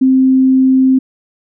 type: tone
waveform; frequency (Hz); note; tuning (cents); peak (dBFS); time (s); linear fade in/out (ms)
sine; 261.9; C4; +2; -6; 0.01-0.99; 10
effects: none

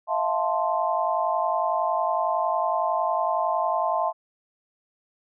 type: chord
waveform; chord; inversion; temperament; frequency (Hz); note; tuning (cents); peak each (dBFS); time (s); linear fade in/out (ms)
sine; F major seventh; third; equal with one note detuned; 647.6 / 698.5 / 880 / 1046.5; E5 / F5 / A5 / C6; -31 / 0 / 0 / 0; -27; 0.07-4.13; 50
effects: none

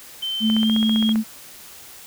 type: tone with pitch glide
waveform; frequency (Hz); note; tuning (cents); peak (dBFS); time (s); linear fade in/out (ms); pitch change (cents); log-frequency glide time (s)
sine; 3092 to 3270; G7 to G#7; -24 to -28; -23; 0.22-1.13; 10; +96; 0.56-0.78
type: tone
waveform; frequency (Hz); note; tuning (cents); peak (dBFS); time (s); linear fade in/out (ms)
sine; 220; A3; 0; -16; 0.4-1.24; 50
type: click train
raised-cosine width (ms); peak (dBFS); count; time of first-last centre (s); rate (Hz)
0.5; -16; 11; 0.5-1.158; 15.2
effects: white hiss -42 dBFS RMS until 2.06 s

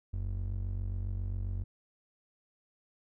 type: ring-modulated tone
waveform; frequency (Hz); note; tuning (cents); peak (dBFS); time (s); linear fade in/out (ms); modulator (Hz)
triangle; 69.3; C#2; 0; -27; 0.13-1.64; 10; 23.7
effects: none

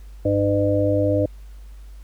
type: harmonic tone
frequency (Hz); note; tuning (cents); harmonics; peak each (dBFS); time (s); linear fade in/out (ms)
100.9; G#2; -49; 1 / 3 / 5 / 6; -22 / -22 / -22 / -22; 0.25-1.26; 5
effects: added 50 Hz sine -37 dBFS peak until 2.03 s + pink hiss -57 dBFS RMS until 2.03 s

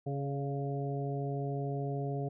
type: harmonic tone with a mistuned harmonic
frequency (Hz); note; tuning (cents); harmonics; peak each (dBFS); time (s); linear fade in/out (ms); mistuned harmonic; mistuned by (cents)
139.5; C#3; +11; 1 / 2 / 3 / 4 / 5; -34 / -42 / -39 / -46 / -42; 0.06-2.29; 10; 4; +37
effects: none

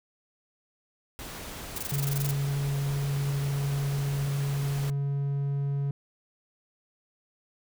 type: noise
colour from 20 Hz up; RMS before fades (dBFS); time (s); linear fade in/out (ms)
pink; -40; 1.19-4.9; 0
type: noise bursts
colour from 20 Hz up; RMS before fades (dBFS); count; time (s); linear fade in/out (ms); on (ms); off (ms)
blue; -33; 13; 1.76-2.311; 2; 23; 21
type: tone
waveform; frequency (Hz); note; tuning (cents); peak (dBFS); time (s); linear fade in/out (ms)
triangle; 140.3; C#3; +21; -24; 1.92-5.91; 2
effects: none

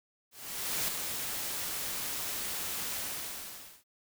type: noise with ADSR envelope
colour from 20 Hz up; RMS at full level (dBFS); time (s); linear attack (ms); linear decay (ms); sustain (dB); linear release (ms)
white; -31; 0.31-3.84; 570; 8; -5; 870
effects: none

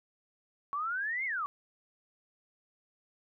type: exponential two-way sweep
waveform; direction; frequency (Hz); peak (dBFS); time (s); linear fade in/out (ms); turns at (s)
sine; up then down; 1108.7 to 2202 to 1108.7; -31; 0.73-1.46; 0; 1.25
effects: none

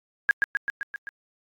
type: tone with echo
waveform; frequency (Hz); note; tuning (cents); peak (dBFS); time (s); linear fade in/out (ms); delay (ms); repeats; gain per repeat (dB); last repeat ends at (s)
sine; 1634; G#6; -29; -15; 0.29-0.31; 0; 130; 6; -3; 1.09
effects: AAC 64 kbps

